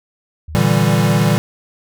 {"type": "tone", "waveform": "sine", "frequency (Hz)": 77.78, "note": "D#2", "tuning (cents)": 0, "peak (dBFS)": -27, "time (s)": [0.48, 0.6], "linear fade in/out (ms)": 5}
{"type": "chord", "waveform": "square", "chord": "E half-diminished seventh", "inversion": "second", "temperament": "equal", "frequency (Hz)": [116.54, 146.83, 164.81, 196], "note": ["Bb2", "D3", "E3", "G3"], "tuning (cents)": [0, 0, 0, 0], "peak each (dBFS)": -18, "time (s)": [0.55, 1.38], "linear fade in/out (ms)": 0}
{"effects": []}